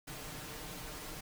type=noise with comb filter; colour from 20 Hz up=pink; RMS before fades=-45 dBFS; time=0.07-1.21 s; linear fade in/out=10 ms; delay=6.6 ms; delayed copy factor=+0.6; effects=none